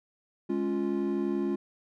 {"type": "chord", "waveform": "triangle", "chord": "Db major", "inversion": "second", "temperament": "equal", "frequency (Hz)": [207.7, 277.2, 349.2], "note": ["Ab3", "Db4", "F4"], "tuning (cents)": [0, 0, 0], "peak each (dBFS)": [-30, -30, -28], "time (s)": [0.49, 1.56], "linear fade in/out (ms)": 10, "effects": []}